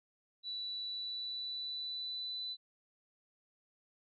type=tone with pitch glide; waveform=sine; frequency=3952 to 3993 Hz; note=B7 to B7; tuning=0 to +18 cents; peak=-38 dBFS; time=0.43-2.57 s; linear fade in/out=50 ms; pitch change=+18 cents; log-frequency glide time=0.86-2.43 s; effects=none